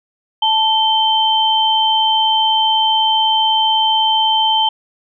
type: tone pair together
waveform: sine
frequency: 880 / 3108 Hz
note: A5 / G7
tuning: 0 / -16 cents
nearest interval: octave + minor seventh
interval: 2184 cents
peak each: -14 dBFS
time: 0.42-4.69 s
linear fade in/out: 5 ms
effects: none